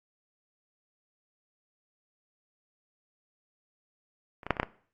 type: clicks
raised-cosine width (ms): 0.5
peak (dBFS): -30 / -20 / -7 / -22 / -9 / -14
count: 6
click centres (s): 4.432 / 4.466 / 4.507 / 4.568 / 4.599 / 4.631
effects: noise-tail reverb RT60 0.5 s tail -18 dB re dry + Opus 48 kbps